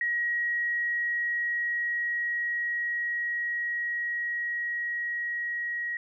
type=tone with level ramp; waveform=sine; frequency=1900 Hz; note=A#6; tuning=33 cents sharp; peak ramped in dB=-25 to -29 dBFS; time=0.01-5.97 s; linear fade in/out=2 ms; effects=none